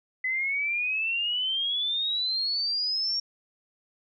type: exponential sweep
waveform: sine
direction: up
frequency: 2009 to 5570 Hz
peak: -25 dBFS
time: 0.24-3.2 s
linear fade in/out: 5 ms
effects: none